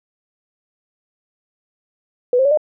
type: tone with pitch steps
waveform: sine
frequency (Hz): 493.9 / 529.3 / 567.3 / 608.1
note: B4 / C5 / C#5 / D#5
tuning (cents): 0 / +20 / +40 / -40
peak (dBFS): -11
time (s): 2.33-2.574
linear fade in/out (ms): 2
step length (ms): 61
effects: none